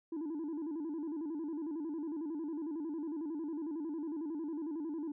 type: tone with vibrato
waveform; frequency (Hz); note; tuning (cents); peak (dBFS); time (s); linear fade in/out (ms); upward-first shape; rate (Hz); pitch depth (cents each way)
sine; 310.6; D#4; -3; -34; 0.12-5.12; 5; square; 11; 110
effects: tanh soft clip ceiling -35 dBFS